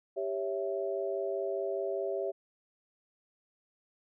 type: chord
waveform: sine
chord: C# diminished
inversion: second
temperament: equal with one note detuned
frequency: 394.3 / 554.4 / 659.3 Hz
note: G4 / C#5 / E5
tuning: +10 / 0 / 0 cents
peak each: -34 / -36 / -36 dBFS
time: 0.16-2.32 s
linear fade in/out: 20 ms
effects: none